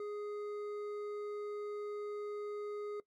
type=tone with hard clipping; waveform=sine; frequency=415.3 Hz; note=G#4; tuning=in tune; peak=-40 dBFS; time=0-3 s; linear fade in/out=2 ms; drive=7 dB; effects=noise-tail reverb RT60 0.1 s tail -19 dB re dry + MP3 64 kbps